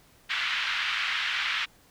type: band-pass noise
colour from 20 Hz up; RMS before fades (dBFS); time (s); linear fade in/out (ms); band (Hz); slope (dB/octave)
white; -29; 0.29-1.66; 20; 1300 to 3200; 24
effects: pink hiss -59 dBFS RMS until 1.9 s